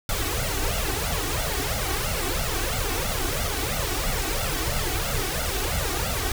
pink noise with flanger, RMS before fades -26 dBFS, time 0.09-6.32 s, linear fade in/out 2 ms, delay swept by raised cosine 1.4 to 2.7 ms, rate 3 Hz, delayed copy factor +1, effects none

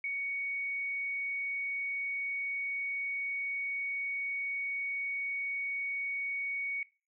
sine tone, 2234 Hz, C#7, 13 cents sharp, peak -32 dBFS, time 0.04-6.83 s, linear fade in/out 2 ms, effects noise-tail reverb RT60 0.3 s tail -18 dB re dry

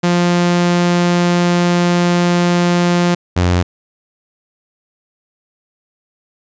sawtooth tone pair in turn, 175.1 / 88.98 Hz, F3 / F2, +5 / +33 cents, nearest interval octave, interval 1172 cents, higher first, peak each -7 dBFS, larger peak neither, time 0.03-3.15 / 3.36-3.63 s, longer first, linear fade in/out 10 ms, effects resampled to 16000 Hz

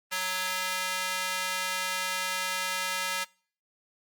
square tone with high-pass filter, 185 Hz, F#3, in tune, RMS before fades -31 dBFS, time 0.11-3.25 s, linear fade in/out 20 ms, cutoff 1500 Hz, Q 0.84, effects noise-tail reverb RT60 0.5 s tail -26 dB re dry + Opus 24 kbps

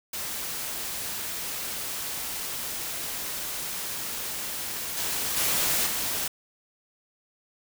white noise with level steps, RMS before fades -33 / -29 / -25 / -29 dBFS, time 0.13-6.28 s, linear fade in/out 5 ms, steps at 4.97 / 5.36 / 5.86 s, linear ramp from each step 10 ms, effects none

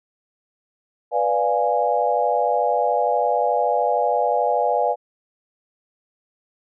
sine chord, B diminished seventh, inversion none, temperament equal, 493.9 / 587.3 / 698.5 / 830.6 Hz, B4 / D5 / F5 / Ab5, 0 / 0 / 0 / 0 cents, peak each -23 / -23 / -22 / -22 dBFS, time 1.11-4.96 s, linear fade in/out 50 ms, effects none

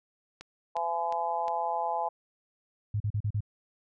click train, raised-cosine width 0.2 ms, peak -26 dBFS, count 4, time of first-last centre 0.41-1.481 s, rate 2.8 Hz
harmonic tone, 169.1 Hz, E3, 44 cents sharp, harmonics 3 / 4 / 5 / 6, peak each -39 / -33 / -30 / -36 dBFS, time 0.75-2.09 s, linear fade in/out 10 ms
sine tone bursts, 104.5 Hz, G#2, 11 cents sharp, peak -26 dBFS, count 5, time 2.94-3.406 s, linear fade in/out 5 ms, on 62 ms, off 39 ms
effects none

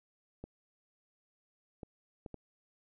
clicks, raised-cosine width 2 ms, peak -30 dBFS, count 4, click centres 0.44 / 1.832 / 2.262 / 2.343 s, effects none

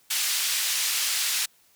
pink band-pass noise, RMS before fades -26 dBFS, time 0.1-1.46 s, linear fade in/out 10 ms, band 2800 to 14000 Hz, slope 12 dB/octave, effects white hiss -61 dBFS RMS until 1.75 s

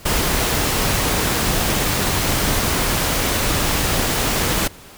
pink noise, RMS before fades -19 dBFS, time 0.05-4.68 s, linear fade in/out 10 ms, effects pink hiss -42 dBFS RMS until 4.97 s

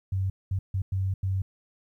sine tone bursts at uneven times, 95.5 Hz, G2, 45 cents flat, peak -24 dBFS, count 5, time 0.12-0.3 / 0.51-0.59 / 0.74-0.82 / 0.92-1.14 / 1.23-1.42 s, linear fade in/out 5 ms, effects 11-bit

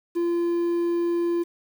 triangle tone with quantisation, 343.2 Hz, F4, 30 cents flat, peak -19 dBFS, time 0.15-1.44 s, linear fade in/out 20 ms, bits 8, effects none

